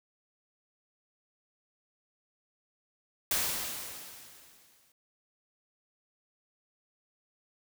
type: noise with exponential decay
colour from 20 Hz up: white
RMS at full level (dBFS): -28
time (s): 3.31-4.92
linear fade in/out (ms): 2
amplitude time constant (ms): 350
effects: none